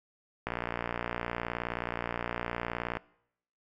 click train, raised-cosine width 0.5 ms, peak -17 dBFS, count 149, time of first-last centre 0.47-2.97 s, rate 59.2 Hz, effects noise-tail reverb RT60 0.7 s tail -21 dB re dry

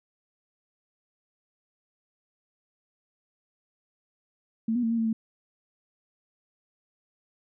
sine tone with pitch steps, 224.6 / 243.9 / 227 / 231 / 225.6 / 222.7 Hz, A3 / B3 / A#3 / A#3 / A3 / A3, +36 / -21 / -46 / -16 / +44 / +21 cents, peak -23 dBFS, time 4.68-5.13 s, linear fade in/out 5 ms, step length 75 ms, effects none

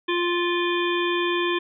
harmonic tone, 349.2 Hz, F4, in tune, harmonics 1 / 3 / 5 / 7 / 9 / 10, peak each -23 / -28 / -30 / -31 / -33 / -33 dBFS, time 0.08-1.59 s, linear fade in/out 10 ms, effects none

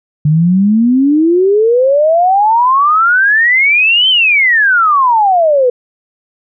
sine exponential two-way sweep, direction up then down, 146.83 to 3136 to 481 Hz, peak -6 dBFS, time 0.25-5.7 s, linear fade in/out 5 ms, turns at 4.09 s, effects none

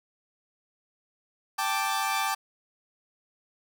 sawtooth chord, G suspended second, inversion none, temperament equal, 784 / 880 / 1174.7 Hz, G5 / A5 / D6, 0 / 0 / 0 cents, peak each -27 / -27 / -26 dBFS, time 1.58-2.35 s, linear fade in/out 10 ms, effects none

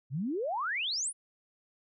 sine exponential sweep, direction up, 120 to 10420 Hz, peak -30 dBFS, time 0.1-1.13 s, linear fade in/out 50 ms, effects none

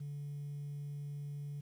sine tone, 144.3 Hz, D3, 30 cents flat, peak -38 dBFS, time 0-1.61 s, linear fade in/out 10 ms, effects tanh soft clip ceiling -38 dBFS + 11-bit

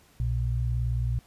sine tone pair together, 61.74 / 120.03 Hz, B1 / B2, 0 / -49 cents, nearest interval octave, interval 1151 cents, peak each -27 dBFS, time 0.2-1.19 s, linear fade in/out 0 ms, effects pink hiss -59 dBFS RMS until 1.26 s + resampled to 32000 Hz

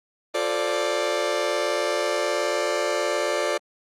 sawtooth chord, D minor seventh, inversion first, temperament just, 352.4 / 440.5 / 528.6 / 587.3 Hz, F4 / A4 / C5 / D5, +16 / +2 / +18 / 0 cents, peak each -26 / -25 / -25 / -21 dBFS, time 0.34-3.58 s, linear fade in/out 10 ms, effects low-pass 8000 Hz 12 dB/octave + Opus 32 kbps

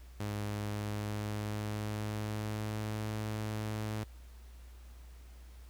sawtooth tone with pitch glide, 103.83 to 107.68 Hz, G#2 to A2, 0 to -37 cents, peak -31 dBFS, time 0.2-4.04 s, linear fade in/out 5 ms, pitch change +63 cents, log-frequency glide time 0.42-3.03 s, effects added 60 Hz sine -49 dBFS peak until 5.69 s + pink hiss -63 dBFS RMS until 5.69 s

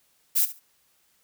violet noise with echo, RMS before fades -21 dBFS, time 0.35-0.46 s, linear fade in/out 20 ms, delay 70 ms, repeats 2, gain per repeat -15 dB, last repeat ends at 0.6 s, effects white hiss -66 dBFS RMS until 1.23 s

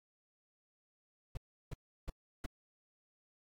brown noise bursts, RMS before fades -38 dBFS, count 4, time 1.35-2.462 s, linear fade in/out 5 ms, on 23 ms, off 340 ms, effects AAC 64 kbps

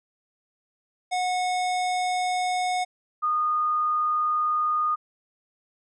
square / sine tone pair in turn, 730 / 1227.7 Hz, F#5 / D#6, -24 / -24 cents, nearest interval major sixth, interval 900 cents, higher second, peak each -24 / -21 dBFS, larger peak second, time 1.11-2.85 / 3.22-4.96 s, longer neither, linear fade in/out 20 ms, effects resampled to 22050 Hz

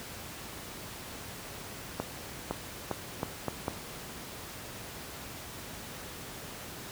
accelerating click train, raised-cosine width 1 ms, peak -16 dBFS, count 6, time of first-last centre 2-3.681 s, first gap 510 ms, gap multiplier 0.79, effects pink hiss -43 dBFS RMS until 6.91 s + high-pass 60 Hz 12 dB/octave

